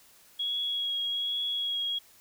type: tone with vibrato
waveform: sine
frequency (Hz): 3322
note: G#7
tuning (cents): 0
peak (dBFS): -28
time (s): 0.39-1.99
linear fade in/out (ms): 10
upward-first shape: triangle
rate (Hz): 1.2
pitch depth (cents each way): 18
effects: white hiss -58 dBFS RMS until 2.2 s